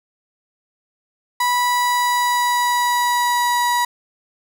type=tone with pitch glide; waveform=35% pulse; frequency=981 to 968.1 Hz; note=B5 to B5; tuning=-12 to -35 cents; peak=-14 dBFS; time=1.4-3.85 s; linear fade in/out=5 ms; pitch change=-23 cents; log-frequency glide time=1.52-3.61 s; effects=none